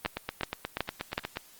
two click trains, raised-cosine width 0.3 ms, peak -11 / -15 dBFS, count 4 / 12, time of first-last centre 0.06-1.179 / 0.05-1.371 s, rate 2.68 / 8.33 Hz, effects white hiss -55 dBFS RMS until 1.59 s + Opus 24 kbps

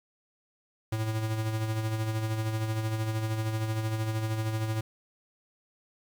square tone with tremolo, 110 Hz, A2, in tune, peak -27 dBFS, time 0.92-4.81 s, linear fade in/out 5 ms, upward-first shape sine, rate 13 Hz, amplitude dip 45%, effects 9-bit

